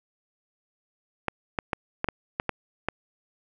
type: clicks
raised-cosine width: 0.5 ms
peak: -10 dBFS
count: 8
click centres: 1.283 / 1.588 / 1.732 / 2.044 / 2.087 / 2.399 / 2.493 / 2.886 s
effects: none